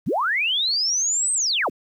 sine linear two-way sweep, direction up then down, 82.41 to 8372 to 82.41 Hz, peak -19 dBFS, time 0.06-1.7 s, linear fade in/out 20 ms, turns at 1.33 s, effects 9-bit

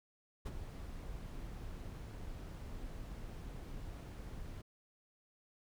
brown noise with ADSR envelope, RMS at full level -37 dBFS, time 0.45-4.62 s, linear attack 17 ms, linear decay 29 ms, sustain -9 dB, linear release 11 ms, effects none

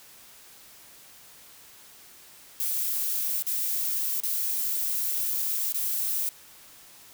violet noise with dropouts, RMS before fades -28 dBFS, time 2.6-6.29 s, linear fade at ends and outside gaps 0 ms, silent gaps 3.423-3.467 / 4.202-4.235 / 5.723-5.745 s, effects white hiss -51 dBFS RMS until 7.13 s

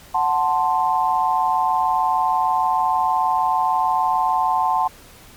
sine chord, F# diminished, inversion none, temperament equal, 740 / 880 / 1046.5 Hz, F#5 / A5 / C6, 0 / 0 / 0 cents, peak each -21 / -19 / -21 dBFS, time 0.14-4.88 s, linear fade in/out 10 ms, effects pink hiss -45 dBFS RMS until 5.36 s + MP3 96 kbps

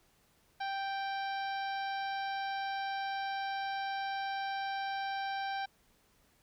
harmonic tone, 784 Hz, G5, in tune, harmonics 1 / 2 / 3 / 4 / 5 / 6 / 7, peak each -35 / -41 / -48 / -50 / -49 / -54 / -54 dBFS, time 0.6-5.66 s, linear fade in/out 10 ms, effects pink hiss -69 dBFS RMS until 6.42 s

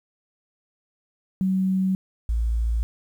sine tone pair in turn, 188.9 / 56.91 Hz, F#3 / A#1, +36 / -41 cents, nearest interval octave + major sixth, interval 2077 cents, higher first, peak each -19 / -20 dBFS, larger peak first, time 1.41-1.95 / 2.29-2.83 s, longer neither, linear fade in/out 0 ms, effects 9-bit

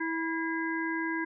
harmonic tone with a mistuned harmonic, 325.9 Hz, E4, 20 cents flat, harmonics 1 / 3 / 5 / 6, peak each -32 / -37 / -34 / -39 dBFS, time 0-1.25 s, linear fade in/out 10 ms, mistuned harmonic 6, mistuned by +69 cents, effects none

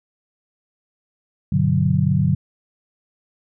sine chord, G major seventh, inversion none, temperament equal, 98 / 123.47 / 146.83 / 185 Hz, G2 / B2 / D3 / F#3, 0 / 0 / 0 / 0 cents, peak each -22 / -23 / -18 / -20 dBFS, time 1.52-2.35 s, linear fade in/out 5 ms, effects none

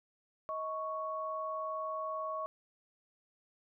sine tone pair together, 632 / 1109.6 Hz, D#5 / C#6, +27 / +1 cents, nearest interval minor seventh, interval 974 cents, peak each -39 / -37 dBFS, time 0.49-2.46 s, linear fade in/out 0 ms, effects none

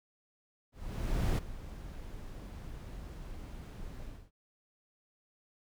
brown noise with ADSR envelope, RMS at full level -28 dBFS, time 0.72-4.31 s, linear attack 660 ms, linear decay 14 ms, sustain -16 dB, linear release 260 ms, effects none

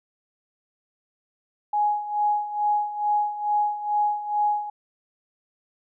sine tone with tremolo, 834 Hz, G#5, 7 cents sharp, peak -18 dBFS, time 1.73-4.7 s, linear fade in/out 5 ms, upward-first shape sine, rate 2.3 Hz, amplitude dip 75%, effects none

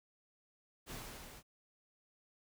pink noise with level ramp, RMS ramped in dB -45 to -55 dBFS, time 0.86-1.43 s, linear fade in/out 50 ms, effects none

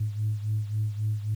sine beating tone pair, 106 / 109.7 Hz, G#2 / A2, +36 / -5 cents, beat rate 3.7 Hz, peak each -26 / -31 dBFS, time 0-1.35 s, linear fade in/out 10 ms, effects tanh soft clip ceiling -19 dBFS + 9-bit

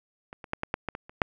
clicks, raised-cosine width 0.5 ms, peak -26 / -26 / -13 / -14 / -11 / -15 / -20 / -30 / -6 dBFS, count 9, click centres 0.329 / 0.442 / 0.534 / 0.634 / 0.741 / 0.887 / 0.951 / 1.095 / 1.218 s, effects none

